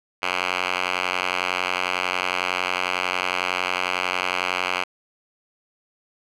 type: tone with band-pass filter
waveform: 5% pulse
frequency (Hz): 91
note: F#2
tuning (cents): -28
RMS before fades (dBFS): -25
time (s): 0.22-4.84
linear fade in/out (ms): 10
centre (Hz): 2100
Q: 2
effects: none